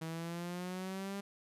sawtooth exponential sweep, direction up, 160.5 to 200.4 Hz, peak -35 dBFS, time 0.01-1.21 s, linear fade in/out 10 ms, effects resampled to 32000 Hz

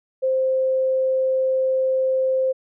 sine tone, 523.3 Hz, C5, in tune, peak -17 dBFS, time 0.22-2.53 s, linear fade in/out 20 ms, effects none

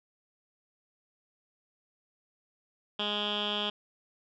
10% pulse tone with low-pass filter, 207.7 Hz, G#3, in tune, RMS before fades -32 dBFS, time 2.99-3.7 s, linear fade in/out 5 ms, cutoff 3300 Hz, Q 9.2, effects none

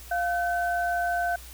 sine tone pair together, 699 / 1523.6 Hz, F5 / G6, +1 / -50 cents, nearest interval octave + minor second, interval 1349 cents, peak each -25 / -29 dBFS, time 0.11-1.36 s, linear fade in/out 5 ms, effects added 60 Hz sine -44 dBFS peak until 1.53 s + white hiss -47 dBFS RMS until 1.53 s

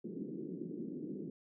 white band-pass noise, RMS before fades -43 dBFS, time 0.04-1.3 s, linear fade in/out 5 ms, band 160 to 390 Hz, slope 48 dB/octave, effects none

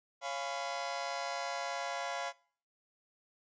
sawtooth chord, C# dominant seventh, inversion none, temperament just, 554.4 / 693 / 831.5 / 997.9 Hz, C#5 / E#5 / G#5 / B5, 0 / -14 / +2 / +18 cents, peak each -38 / -35 / -40 / -39 dBFS, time 0.21-2.33 s, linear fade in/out 50 ms, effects noise-tail reverb RT60 0.5 s tail -23 dB re dry + resampled to 16000 Hz

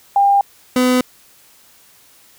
sine / 30% pulse tone pair in turn, 800 / 252 Hz, G5 / B3, +35 / +35 cents, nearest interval octave + minor sixth, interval 2000 cents, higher first, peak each -9 dBFS, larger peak neither, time 0.16-0.41 / 0.76-1.01 s, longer neither, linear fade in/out 2 ms, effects white hiss -49 dBFS RMS until 2.38 s

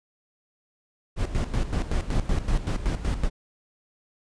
brown noise with tremolo, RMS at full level -23 dBFS, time 1.16-3.3 s, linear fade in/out 50 ms, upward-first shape square, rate 5.3 Hz, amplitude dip 70%, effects resampled to 22050 Hz

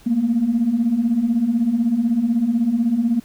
sine beating tone pair, 220.9 / 236.9 Hz, A3 / A#3, +7 / +28 cents, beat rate 16 Hz, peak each -21 / -16 dBFS, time 0.06-3.2 s, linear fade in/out 10 ms, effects tanh soft clip ceiling -9 dBFS + pink hiss -50 dBFS RMS until 3.24 s

